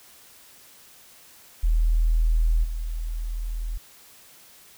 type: tone with level steps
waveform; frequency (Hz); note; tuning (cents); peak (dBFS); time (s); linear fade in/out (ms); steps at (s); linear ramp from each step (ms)
sine; 40.33; E1; -37; -17 / -26; 1.63-3.78; 10; 2.63; 20
effects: white hiss -51 dBFS RMS until 4.77 s